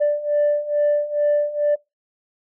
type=beating tone pair; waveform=sine; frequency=587 / 589.3 Hz; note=D5 / D5; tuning=-1 / +6 cents; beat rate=2.3 Hz; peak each=-20 / -17 dBFS; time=0-1.76 s; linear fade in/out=20 ms; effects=noise-tail reverb RT60 0.2 s tail -22 dB re dry + tanh soft clip ceiling -12 dBFS